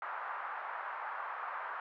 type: band-pass noise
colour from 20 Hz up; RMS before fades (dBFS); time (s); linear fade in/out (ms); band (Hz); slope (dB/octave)
pink; -41; 0.02-1.8; 2; 870 to 1500; 24
effects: none